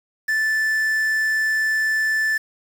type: tone with quantisation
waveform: triangle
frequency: 1756 Hz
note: A6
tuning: 4 cents flat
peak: -16 dBFS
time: 0.28-2.38 s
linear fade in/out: 10 ms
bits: 6
effects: none